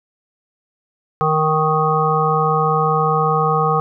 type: harmonic tone with a mistuned harmonic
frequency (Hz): 155.8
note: D#3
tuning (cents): +3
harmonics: 1 / 3 / 5 / 7 / 8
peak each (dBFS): -20 / -20 / -20 / -20 / -20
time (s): 1.21-3.8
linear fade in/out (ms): 0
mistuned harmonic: 7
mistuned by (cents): +17
effects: none